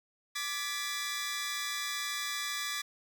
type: chord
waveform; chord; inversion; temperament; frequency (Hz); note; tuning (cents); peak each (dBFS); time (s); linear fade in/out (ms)
15% pulse; G# diminished; second; equal with one note detuned; 1174.7 / 1703 / 1975.5; D6 / G#6 / B6; 0 / +43 / 0; -32; 0.35-2.82; 10
effects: none